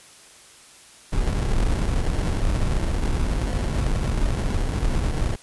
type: noise with sample-and-hold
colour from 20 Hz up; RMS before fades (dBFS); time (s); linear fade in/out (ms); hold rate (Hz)
brown; -22; 1.12-5.36; 10; 1225
effects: white hiss -48 dBFS RMS until 5.42 s + resampled to 24000 Hz